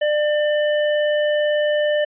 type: tone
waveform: square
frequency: 597 Hz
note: D5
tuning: 28 cents sharp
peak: -17 dBFS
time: 0.01-2.05 s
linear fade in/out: 10 ms
effects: resampled to 8000 Hz